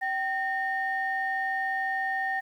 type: tone pair together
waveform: sine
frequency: 770.7 / 1833 Hz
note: G5 / A#6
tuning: -30 / -30 cents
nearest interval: octave + minor third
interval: 1500 cents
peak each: -29 / -28 dBFS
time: 0.01-2.41 s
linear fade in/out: 20 ms
effects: tanh soft clip ceiling -19 dBFS + 10-bit